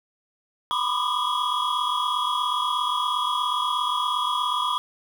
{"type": "tone cluster", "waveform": "triangle", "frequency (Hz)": [984, 1021, 1176, 1224, 3326], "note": ["B5", "C6", "D6", "D#6", "G#7"], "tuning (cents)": [-7, -43, 2, -29, 2], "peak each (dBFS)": -27, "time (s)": [0.71, 4.78], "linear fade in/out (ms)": 0, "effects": ["8-bit"]}